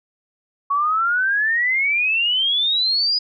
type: exponential sweep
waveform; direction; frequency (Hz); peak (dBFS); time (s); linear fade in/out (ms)
sine; up; 1108.7 to 5000; -16; 0.7-3.19; 10
effects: none